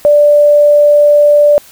sine tone, 587.3 Hz, D5, in tune, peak -3 dBFS, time 0.05-1.58 s, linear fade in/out 0 ms, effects white hiss -39 dBFS RMS until 1.71 s

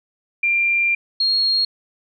sine tone pair in turn, 2381 / 4274 Hz, D7 / C8, +23 / +36 cents, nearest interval minor seventh, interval 1013 cents, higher second, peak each -15 dBFS, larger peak neither, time 0.43-0.95 / 1.2-1.65 s, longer first, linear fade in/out 5 ms, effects none

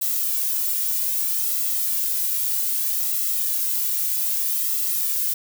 violet noise with flanger, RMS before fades -23 dBFS, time 0.01-5.34 s, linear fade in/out 10 ms, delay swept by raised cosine 1.5 to 2.11 ms, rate 0.63 Hz, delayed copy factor +0.55, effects none

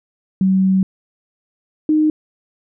sine tone pair in turn, 189.8 / 308 Hz, F#3 / D#4, +44 / -17 cents, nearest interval minor sixth, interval 839 cents, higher second, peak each -11 dBFS, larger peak neither, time 0.41-0.83 / 1.89-2.1 s, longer first, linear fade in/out 2 ms, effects none

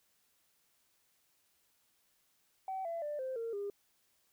sine tone with pitch steps, 763 / 671.9 / 591.8 / 521.1 / 459 / 404.2 Hz, G5 / E5 / D5 / C5 / A#4 / G#4, -47 / +33 / +13 / -7 / -27 / -47 cents, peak -35 dBFS, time 2.68-3.7 s, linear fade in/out 2 ms, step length 170 ms, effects tanh soft clip ceiling -32 dBFS + white hiss -74 dBFS RMS until 4.32 s

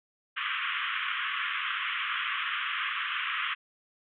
pink band-pass noise, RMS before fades -32 dBFS, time 0.36-3.55 s, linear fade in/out 20 ms, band 1100 to 3300 Hz, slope 96 dB/octave, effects none

